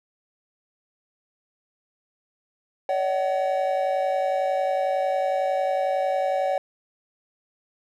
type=tone cluster; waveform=triangle; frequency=566 / 617 / 754 Hz; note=C#5 / D#5 / F#5; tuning=+36 / -15 / +32 cents; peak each=-22 / -30 / -23 dBFS; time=2.89-6.58 s; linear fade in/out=2 ms; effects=none